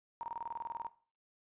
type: tone bursts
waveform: sine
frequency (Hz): 932.3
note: A#5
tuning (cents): 0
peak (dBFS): -36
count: 14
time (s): 0.21-0.868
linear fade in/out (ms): 0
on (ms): 21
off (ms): 28
effects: noise-tail reverb RT60 0.4 s tail -17 dB re dry + resampled to 8000 Hz